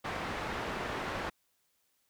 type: low-pass noise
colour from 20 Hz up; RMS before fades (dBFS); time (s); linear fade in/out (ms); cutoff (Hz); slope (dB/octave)
white; -37; 0.04-1.3; 10; 1500; 12
effects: white hiss -75 dBFS RMS until 2.09 s